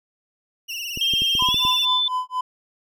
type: tone with vibrato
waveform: 30% pulse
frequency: 2794 Hz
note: F7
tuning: in tune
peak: -25 dBFS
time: 0.68-1.86 s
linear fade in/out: 20 ms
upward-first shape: triangle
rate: 18 Hz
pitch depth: 100 cents each way
type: clicks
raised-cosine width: 3 ms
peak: -19 dBFS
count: 8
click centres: 0.974 / 1.137 / 1.22 / 1.352 / 1.424 / 1.488 / 1.544 / 1.651 s
type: tone with pitch glide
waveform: sine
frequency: 3192 to 3521 Hz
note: G7 to A7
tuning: +31 to 0 cents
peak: -18 dBFS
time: 1.01-2.08 s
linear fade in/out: 2 ms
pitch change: +169 cents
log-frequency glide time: 1.45-1.56 s
type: tone with tremolo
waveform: triangle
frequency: 1010 Hz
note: B5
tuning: 39 cents sharp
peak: -18 dBFS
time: 1.39-2.41 s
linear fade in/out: 5 ms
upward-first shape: sine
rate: 4.2 Hz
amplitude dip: 100%
effects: none